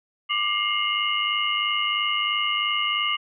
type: tone cluster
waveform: sine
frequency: 1185 / 2122 / 2832 / 2935 Hz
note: D6 / C7 / F7 / F#7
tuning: +15 / +24 / +23 / -15 cents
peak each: -27 dBFS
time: 0.29-3.17 s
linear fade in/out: 20 ms
effects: none